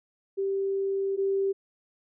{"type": "tone pair in turn", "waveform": "sine", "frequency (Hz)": [391, 391], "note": ["G4", "G4"], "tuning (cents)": [-4, -4], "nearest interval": "unison", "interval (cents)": 0, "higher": "neither", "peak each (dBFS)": [-25, -23], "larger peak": "second", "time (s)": [[0.37, 1.17], [1.17, 1.53]], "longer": "first", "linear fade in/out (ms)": 20, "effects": []}